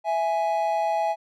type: tone pair together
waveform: triangle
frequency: 661 / 832.8 Hz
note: E5 / G#5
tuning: +5 / +5 cents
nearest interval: major third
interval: 400 cents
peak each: -23 / -22 dBFS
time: 0.04-1.16 s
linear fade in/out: 50 ms
effects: none